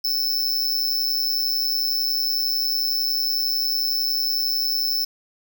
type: tone with amplitude modulation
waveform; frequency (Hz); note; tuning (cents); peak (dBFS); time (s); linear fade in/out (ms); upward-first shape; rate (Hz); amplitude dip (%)
square; 5274; E8; 0; -17; 0.04-5.05; 10; sine; 131; 80
effects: 9-bit